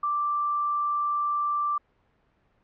sine tone, 1175 Hz, D6, 1 cent sharp, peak -23 dBFS, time 0.03-1.78 s, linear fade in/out 5 ms, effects pink hiss -67 dBFS RMS until 2.63 s + low-pass 2000 Hz 12 dB/octave

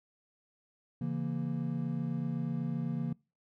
triangle chord, A# diminished, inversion first, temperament just, 139.85 / 167.82 / 233.1 Hz, C#3 / E3 / A#3, +16 / +31 / 0 cents, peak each -34 dBFS, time 1.01-3.13 s, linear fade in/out 5 ms, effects noise-tail reverb RT60 0.3 s tail -25 dB re dry

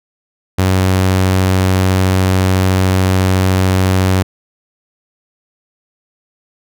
sawtooth tone, 93.8 Hz, F#2, 24 cents sharp, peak -6 dBFS, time 0.58-4.23 s, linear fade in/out 10 ms, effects none

